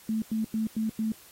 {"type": "tone bursts", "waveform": "sine", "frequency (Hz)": 220, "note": "A3", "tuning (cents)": 0, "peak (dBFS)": -25, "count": 5, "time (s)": [0.09, 1.12], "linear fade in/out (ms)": 2, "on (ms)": 130, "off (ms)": 95, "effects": ["white hiss -53 dBFS RMS until 1.31 s", "AAC 48 kbps"]}